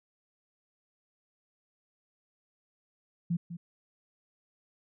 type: tone with echo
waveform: sine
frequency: 171 Hz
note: F3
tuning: 36 cents flat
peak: -26 dBFS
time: 3.3-3.37 s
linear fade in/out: 10 ms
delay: 200 ms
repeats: 1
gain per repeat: -11 dB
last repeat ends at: 3.57 s
effects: none